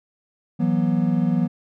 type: chord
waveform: triangle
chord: E suspended second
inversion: none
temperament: equal with one note detuned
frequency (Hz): 164.81 / 185 / 240.7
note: E3 / F#3 / B3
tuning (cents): 0 / 0 / -44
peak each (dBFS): -20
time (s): 0.59-1.48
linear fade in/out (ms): 20
effects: none